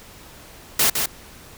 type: noise with echo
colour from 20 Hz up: white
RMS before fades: -17 dBFS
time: 0.79-0.9 s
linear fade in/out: 5 ms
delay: 160 ms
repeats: 1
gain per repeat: -5 dB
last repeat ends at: 1.06 s
effects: pink hiss -44 dBFS RMS until 1.57 s